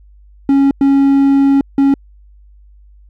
triangle tone bursts at uneven times, 275.9 Hz, C#4, 8 cents flat, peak -5 dBFS, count 3, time 0.49-0.71 / 0.81-1.61 / 1.78-1.94 s, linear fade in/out 2 ms, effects added 50 Hz sine -40 dBFS peak until 3.09 s

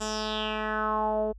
10% pulse tone with low-pass filter sweep, 215.3 Hz, A3, 37 cents flat, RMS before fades -29 dBFS, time 0-1.33 s, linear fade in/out 20 ms, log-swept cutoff 7400 to 500 Hz, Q 4.2, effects added 50 Hz sine -44 dBFS peak until 1.38 s

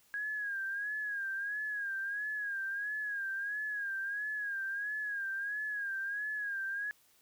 sine tone with vibrato, 1641 Hz, G#6, 21 cents flat, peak -34 dBFS, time 0.14-6.91 s, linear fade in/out 0 ms, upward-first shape sine, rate 1.5 Hz, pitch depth 78 cents each way, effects white hiss -67 dBFS RMS until 7.21 s

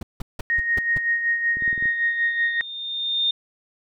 brown noise bursts, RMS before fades -27 dBFS, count 6, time 0.01-0.98 s, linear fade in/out 5 ms, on 20 ms, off 170 ms
sine tone with tremolo, 1864.7 Hz, A#6, in tune, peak -17 dBFS, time 0.5-2.61 s, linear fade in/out 0 ms, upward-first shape sine, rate 5.3 Hz, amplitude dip 55%
clicks, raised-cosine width 3 ms, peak -25 dBFS, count 7, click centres 1.57 / 1.623 / 1.678 / 1.729 / 1.778 / 1.825 / 1.856 s
sine tone with exponential growth, 3634 Hz, A#7, 45 cents flat, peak -17 dBFS, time 1.6-3.31 s, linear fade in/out 5 ms, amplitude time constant 370 ms
effects none

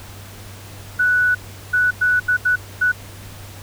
sine tone bursts at uneven times, 1480 Hz, F#6, in tune, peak -13 dBFS, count 6, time 0.99-1.35 / 1.73-1.91 / 2.01-2.2 / 2.28-2.37 / 2.45-2.56 / 2.81-2.92 s, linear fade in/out 10 ms, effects added 98 Hz sine -37 dBFS peak until 3.62 s + pink hiss -40 dBFS RMS until 3.62 s

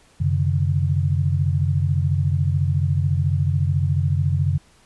sine tone cluster, 92.3 / 136.6 / 150.6 Hz, F#2 / C#3 / D3, -4 / -25 / +44 cents, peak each -20 / -21 / -24 dBFS, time 0.2-4.58 s, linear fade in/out 10 ms, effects pink hiss -55 dBFS RMS until 4.85 s + resampled to 24000 Hz

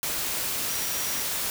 sine tone in noise, 5740 Hz, F8, 47 cents sharp, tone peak -36 dBFS, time 0.69-1.22 s, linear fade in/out 0 ms, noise white, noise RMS -29 dBFS, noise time 0.03-1.5 s, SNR -10 dB, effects none

